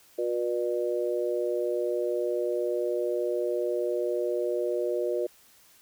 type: harmonic tone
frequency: 120 Hz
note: B2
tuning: 49 cents flat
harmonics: 3 / 4 / 5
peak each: -29 / -30 / -31 dBFS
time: 0.18-5.27 s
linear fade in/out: 10 ms
effects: white hiss -58 dBFS RMS until 5.81 s